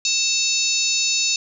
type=harmonic tone with a mistuned harmonic; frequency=880 Hz; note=A5; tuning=in tune; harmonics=3 / 4 / 5 / 6 / 7 / 8; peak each=-25 / -25 / -25 / -25 / -25 / -25 dBFS; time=0.05-1.36 s; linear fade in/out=2 ms; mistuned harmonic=4; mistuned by=+110 cents; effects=none